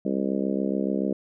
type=harmonic tone; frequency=67 Hz; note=C2; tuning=42 cents sharp; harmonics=3 / 4 / 5 / 6 / 7 / 8 / 9; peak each=-27 / -29 / -31 / -33 / -34 / -35 / -36 dBFS; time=0.05-1.13 s; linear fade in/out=5 ms; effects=none